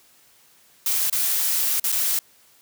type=noise with dropouts; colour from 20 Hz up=blue; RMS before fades=-22 dBFS; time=0.86-2.19 s; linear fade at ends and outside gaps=2 ms; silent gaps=1.099-1.126 / 1.798-1.84 / 1.919-1.924 s; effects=white hiss -56 dBFS RMS until 2.61 s + high-pass 60 Hz 12 dB/octave